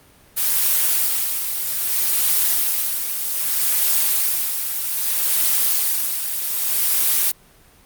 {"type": "noise with tremolo", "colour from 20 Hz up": "blue", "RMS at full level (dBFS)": -17, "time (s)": [0.36, 7.32], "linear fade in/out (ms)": 20, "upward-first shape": "sine", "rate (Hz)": 0.63, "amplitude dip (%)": 55, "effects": ["pink hiss -51 dBFS RMS until 7.85 s", "Opus 32 kbps"]}